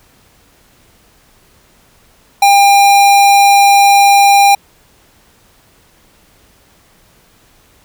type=tone; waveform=square; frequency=801 Hz; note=G5; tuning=37 cents sharp; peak=-5 dBFS; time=2.42-4.55 s; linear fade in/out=5 ms; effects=pink hiss -49 dBFS RMS until 7.84 s